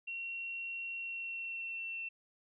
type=tone with pitch glide; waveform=sine; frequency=2734 to 2699 Hz; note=F7 to E7; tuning=-37 to +40 cents; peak=-38 dBFS; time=0.07-2.09 s; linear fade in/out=10 ms; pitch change=-23 cents; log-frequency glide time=0.97-1.88 s; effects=none